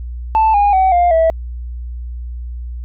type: tone with pitch steps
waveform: sine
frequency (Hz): 880 / 816.3 / 757.3 / 702.5 / 651.7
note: A5 / G#5 / F#5 / F5 / E5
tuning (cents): 0 / -30 / +40 / +10 / -20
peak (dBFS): -7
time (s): 0.35-1.3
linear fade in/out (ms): 0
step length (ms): 190
effects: tanh soft clip ceiling -7 dBFS + added 60 Hz sine -23 dBFS peak until 2.84 s